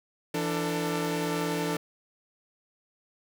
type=tone cluster; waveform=sawtooth; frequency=168 / 294.6 / 447.2 Hz; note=E3 / D4 / A4; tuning=+33 / +6 / +28 cents; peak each=-28 dBFS; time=0.34-1.77 s; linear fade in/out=5 ms; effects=none